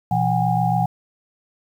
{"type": "tone cluster", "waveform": "sine", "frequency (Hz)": [122.6, 170, 742, 809], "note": ["B2", "F3", "F#5", "G#5"], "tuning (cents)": [-12, -46, 5, -46], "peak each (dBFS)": -22, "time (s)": [0.11, 0.86], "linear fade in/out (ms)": 5, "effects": ["8-bit"]}